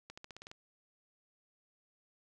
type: accelerating click train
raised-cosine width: 0.2 ms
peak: -30 dBFS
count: 8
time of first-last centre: 0.1-0.515 s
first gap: 75 ms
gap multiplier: 0.92
effects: none